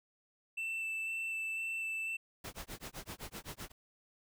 triangle tone with vibrato, 2660 Hz, E7, 15 cents sharp, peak -34 dBFS, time 0.57-2.17 s, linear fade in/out 10 ms, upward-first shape square, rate 2 Hz, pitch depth 8 cents each way
pink noise with tremolo, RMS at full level -43 dBFS, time 2.44-3.72 s, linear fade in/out 5 ms, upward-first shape sine, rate 7.8 Hz, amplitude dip 100%
effects none

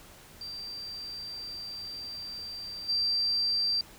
sine tone with level steps, 4699 Hz, D8, in tune, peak -37 / -25 dBFS, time 0.41-3.81 s, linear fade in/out 2 ms, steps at 2.88 s, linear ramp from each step 20 ms, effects pink hiss -52 dBFS RMS until 3.98 s

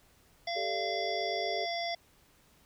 harmonic tone, 685 Hz, F5, 34 cents flat, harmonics 1 / 3 / 5 / 7 / 8, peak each -34 / -39 / -41 / -42 / -43 dBFS, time 0.47-1.95 s, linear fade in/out 5 ms
sine chord, G suspended second, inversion none, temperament equal, 392 / 440 / 587.3 Hz, G4 / A4 / D5, 0 / 0 / 0 cents, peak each -39 dBFS, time 0.55-1.66 s, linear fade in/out 20 ms
effects pink hiss -64 dBFS RMS until 2.65 s

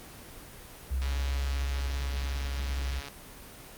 sine tone with pitch glide, 65.41 to 65.03 Hz, C2 to C2, 0 to -10 cents, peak -27 dBFS, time 0.9-3.01 s, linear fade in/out 20 ms, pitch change -10 cents, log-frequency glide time 1.99-2.52 s
click train, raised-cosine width 0.2 ms, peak -23 dBFS, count 292, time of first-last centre 1.02-3.084 s, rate 141 Hz
effects pink hiss -47 dBFS RMS until 3.77 s + Opus 24 kbps

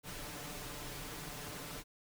pink noise with comb filter, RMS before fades -45 dBFS, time 0.03-1.84 s, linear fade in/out 50 ms, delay 6.8 ms, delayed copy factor +0.65, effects none

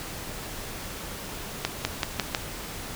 accelerating click train, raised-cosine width 0.2 ms, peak -6 dBFS, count 5, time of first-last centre 1.65-2.348 s, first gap 200 ms, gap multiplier 0.91, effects pink hiss -37 dBFS RMS until 2.95 s

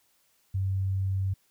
sine tone, 96 Hz, G2, 36 cents flat, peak -25 dBFS, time 0.54-1.34 s, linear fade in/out 10 ms, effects white hiss -68 dBFS RMS until 1.5 s

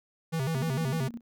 square tone with vibrato, 147 Hz, D3, 2 cents sharp, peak -28 dBFS, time 0.32-1.09 s, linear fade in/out 20 ms, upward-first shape square, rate 6.6 Hz, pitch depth 180 cents each way
sine tone with tremolo, 233.1 Hz, A#3, in tune, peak -34 dBFS, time 0.54-1.21 s, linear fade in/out 20 ms, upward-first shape square, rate 15 Hz, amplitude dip 80%
effects none

